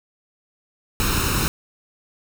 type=noise with comb filter; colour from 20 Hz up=pink; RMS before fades=-21 dBFS; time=1-1.48 s; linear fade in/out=0 ms; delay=0.75 ms; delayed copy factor=+0.65; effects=none